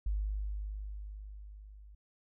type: tone with level ramp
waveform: sine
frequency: 51.1 Hz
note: G#1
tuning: 27 cents flat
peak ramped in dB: -29 to -51 dBFS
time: 0.06-1.95 s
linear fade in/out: 5 ms
effects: none